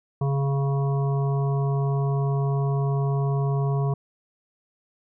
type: harmonic tone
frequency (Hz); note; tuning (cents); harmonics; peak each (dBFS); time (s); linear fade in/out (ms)
138.59; C#3; 0; 1 / 3 / 5 / 7 / 8; -21 / -31 / -35 / -38 / -39; 0.21-3.94; 5
effects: none